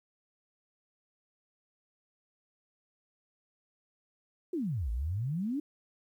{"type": "exponential two-way sweep", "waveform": "sine", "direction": "down then up", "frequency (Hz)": [382.5, 53.5, 306.6], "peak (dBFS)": -30, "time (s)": [4.53, 5.6], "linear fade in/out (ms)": 5, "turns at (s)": 4.91, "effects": ["11-bit"]}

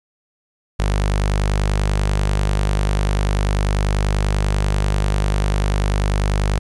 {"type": "tone with notch filter", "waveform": "sawtooth", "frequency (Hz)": 50.2, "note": "G1", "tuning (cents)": 42, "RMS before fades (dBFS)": -18, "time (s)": [0.79, 6.59], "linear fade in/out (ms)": 10, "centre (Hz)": 280, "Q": 1.8, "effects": ["resampled to 24000 Hz", "9-bit"]}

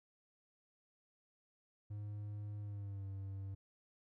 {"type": "tone with pitch glide", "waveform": "triangle", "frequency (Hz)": [103.83, 97.44], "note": ["G#2", "G2"], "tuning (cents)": [0, -10], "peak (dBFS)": -40, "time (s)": [1.9, 3.55], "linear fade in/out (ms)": 10, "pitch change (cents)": -110, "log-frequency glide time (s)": [2.6, 3.06], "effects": []}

